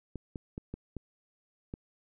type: clicks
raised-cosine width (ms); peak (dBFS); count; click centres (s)
3; -25; 6; 0.157 / 0.358 / 0.579 / 0.74 / 0.967 / 1.739
effects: none